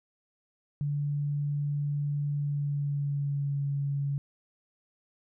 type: tone with pitch glide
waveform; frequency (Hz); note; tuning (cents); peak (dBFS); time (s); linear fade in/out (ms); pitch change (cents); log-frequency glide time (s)
sine; 144.9 to 140.94; D3 to C#3; -23 to +29; -27; 0.81-4.18; 0; -48; 2.32-3.62
effects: none